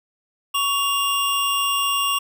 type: tone pair together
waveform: square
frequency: 1118 / 2798 Hz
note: C#6 / F7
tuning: +14 / +3 cents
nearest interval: octave + major third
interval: 1589 cents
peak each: -23 / -22 dBFS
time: 0.54-2.19 s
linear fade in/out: 10 ms
effects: none